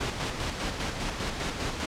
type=noise with tremolo; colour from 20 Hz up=pink; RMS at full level=-30 dBFS; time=0-1.86 s; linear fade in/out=10 ms; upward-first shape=square; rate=5 Hz; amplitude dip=40%; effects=low-pass 6000 Hz 12 dB/octave